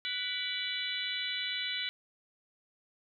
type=harmonic tone with a mistuned harmonic; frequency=493.9 Hz; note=B4; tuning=in tune; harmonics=3 / 4 / 5 / 6 / 7 / 8; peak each=-43 / -42 / -40 / -38 / -40 / -38 dBFS; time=0.05-1.89 s; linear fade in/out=0 ms; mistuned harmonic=5; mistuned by=-120 cents; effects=none